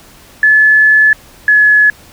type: tone pair in turn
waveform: sine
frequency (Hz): 1725 / 1702.2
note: A6 / G#6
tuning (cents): -35 / +42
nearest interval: unison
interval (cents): 23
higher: first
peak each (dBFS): -4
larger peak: neither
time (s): 0.43-1.13 / 1.48-1.9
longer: first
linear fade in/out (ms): 2
effects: pink hiss -40 dBFS RMS until 2.12 s